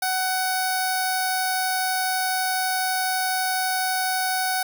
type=tone with notch filter; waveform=10% pulse; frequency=748 Hz; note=F#5; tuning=19 cents sharp; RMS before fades=-24 dBFS; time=0.02-4.63 s; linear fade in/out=5 ms; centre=2800 Hz; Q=0.7; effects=none